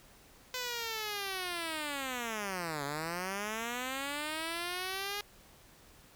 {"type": "linear two-way sweep", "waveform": "5% pulse", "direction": "down then up", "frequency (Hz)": [508, 138.59, 413.8], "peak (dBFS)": -24, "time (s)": [0.54, 5.21], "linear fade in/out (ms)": 2, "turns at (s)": 2.84, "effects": ["pink hiss -59 dBFS RMS until 6.15 s"]}